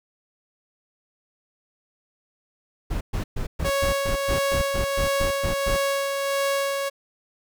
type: noise bursts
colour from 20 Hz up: brown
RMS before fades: -26 dBFS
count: 13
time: 2.9-5.77 s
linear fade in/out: 10 ms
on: 110 ms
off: 120 ms
type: tone with tremolo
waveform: sawtooth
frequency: 554.4 Hz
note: C#5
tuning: in tune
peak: -17 dBFS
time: 3.64-6.9 s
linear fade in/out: 20 ms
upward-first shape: sine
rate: 1.5 Hz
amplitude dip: 35%
effects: none